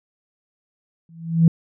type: tone with exponential growth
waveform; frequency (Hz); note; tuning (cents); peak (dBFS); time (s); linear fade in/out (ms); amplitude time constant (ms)
sine; 165.1; E3; +3; -6; 1.09-1.48; 2; 83
effects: tanh soft clip ceiling -4 dBFS